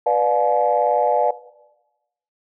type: chord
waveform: sine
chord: B diminished seventh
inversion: none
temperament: just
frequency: 493.9 / 592.7 / 711.2 / 853.4 Hz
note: B4 / D5 / F5 / Ab5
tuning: 0 / +16 / +31 / +47 cents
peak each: -20 dBFS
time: 0.06-1.31 s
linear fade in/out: 5 ms
effects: noise-tail reverb RT60 1.0 s tail -17 dB re dry + tanh soft clip ceiling -5 dBFS